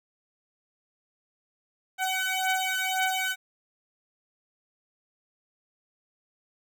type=beating tone pair; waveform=15% pulse; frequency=753 / 754.9 Hz; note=F#5 / F#5; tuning=+30 / +35 cents; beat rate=1.9 Hz; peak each=-22 dBFS; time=1.98-3.36 s; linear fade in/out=50 ms; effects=none